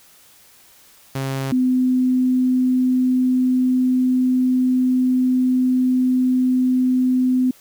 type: tone pair in turn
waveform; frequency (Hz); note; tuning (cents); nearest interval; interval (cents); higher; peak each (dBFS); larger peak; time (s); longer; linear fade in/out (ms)
sawtooth / sine; 134.8 / 254.5; C#3 / C4; -48 / -48; major seventh; 1100; second; -18 / -14; second; 1.15-1.52 / 1.52-7.51; second; 5
effects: white hiss -50 dBFS RMS until 7.6 s

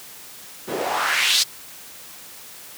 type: noise with band-pass filter sweep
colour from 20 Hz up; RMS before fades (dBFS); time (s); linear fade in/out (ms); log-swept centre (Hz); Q
white; -21; 0.67-1.44; 20; 320 to 5000; 2.3
effects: white hiss -41 dBFS RMS until 2.77 s + high-pass 80 Hz 12 dB/octave

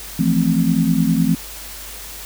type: chord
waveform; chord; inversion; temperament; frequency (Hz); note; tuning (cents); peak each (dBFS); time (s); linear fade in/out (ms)
sine; F major seventh; third; equal; 164.81 / 174.61 / 220 / 261.6; E3 / F3 / A3 / C4; 0 / 0 / 0 / 0; -19; 0.19-1.35; 5
effects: added 50 Hz sine -39 dBFS peak until 2.25 s + white hiss -34 dBFS RMS until 2.25 s

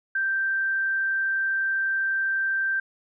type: tone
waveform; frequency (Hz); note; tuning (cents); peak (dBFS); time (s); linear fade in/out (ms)
sine; 1568; G6; 0; -22; 0.15-2.8; 5
effects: none

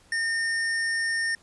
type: tone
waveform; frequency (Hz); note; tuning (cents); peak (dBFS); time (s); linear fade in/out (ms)
square; 1823; A#6; -39; -25; 0.12-1.35; 2
effects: pink hiss -58 dBFS RMS until 1.42 s + resampled to 24000 Hz

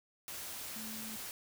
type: tone in noise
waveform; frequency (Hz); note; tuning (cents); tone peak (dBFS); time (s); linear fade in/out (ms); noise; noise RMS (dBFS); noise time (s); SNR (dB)
sine; 220; A3; 0; -46; 0.76-1.16; 0; white; -44; 0.28-1.31; -5
effects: none

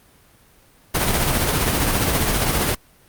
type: noise with tremolo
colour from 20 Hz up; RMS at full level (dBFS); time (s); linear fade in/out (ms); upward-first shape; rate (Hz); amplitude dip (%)
pink; -17; 0.94-2.75; 10; triangle; 15; 45
effects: pink hiss -53 dBFS RMS until 3.08 s + Opus 32 kbps

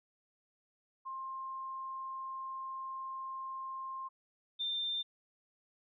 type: tone pair in turn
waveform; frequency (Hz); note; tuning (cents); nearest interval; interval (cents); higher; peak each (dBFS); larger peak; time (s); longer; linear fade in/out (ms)
sine; 1059 / 3591; C6 / A7; +21 / +35; octave + major sixth; 2114; second; -39 / -33; second; 1.05-4.09 / 4.59-5.03; first; 20
effects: none

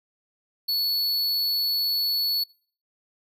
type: tone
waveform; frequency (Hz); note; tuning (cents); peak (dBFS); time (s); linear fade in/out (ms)
square; 4418; C#8; -7; -23; 0.68-2.44; 10
effects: noise-tail reverb RT60 0.5 s tail -24 dB re dry

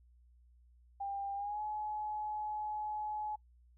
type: tone with pitch glide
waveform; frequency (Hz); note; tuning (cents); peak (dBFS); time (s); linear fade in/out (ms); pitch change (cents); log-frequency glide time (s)
sine; 796 to 848.2; G5 to G#5; +26 to +36; -36; 1-3.36; 10; +110; 1.35-1.61
effects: noise-tail reverb RT60 0.1 s tail -22 dB re dry + added 60 Hz sine -61 dBFS peak until 3.77 s

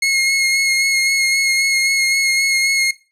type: tone with vibrato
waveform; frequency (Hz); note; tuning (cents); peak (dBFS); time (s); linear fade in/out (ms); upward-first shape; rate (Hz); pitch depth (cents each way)
sawtooth; 2160; C#7; -45; -10; 0.02-2.91; 5; sine; 3.8; 17
effects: noise-tail reverb RT60 0.3 s tail -17 dB re dry + low-pass 10000 Hz 12 dB/octave

